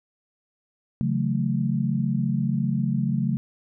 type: chord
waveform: sine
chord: F# minor seventh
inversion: second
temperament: equal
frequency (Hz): 138.59 / 164.81 / 185 / 220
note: C#3 / E3 / F#3 / A3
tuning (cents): 0 / 0 / 0 / 0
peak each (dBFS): -25 / -31 / -27 / -26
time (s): 1.01-3.37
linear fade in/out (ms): 0
effects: none